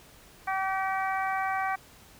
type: harmonic tone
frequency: 383.4 Hz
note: G4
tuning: 38 cents flat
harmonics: 2 / 3 / 4 / 5 / 6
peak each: -29 / -33 / -35 / -37 / -39 dBFS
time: 0.47-1.76 s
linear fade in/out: 10 ms
effects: pink hiss -54 dBFS RMS until 2.19 s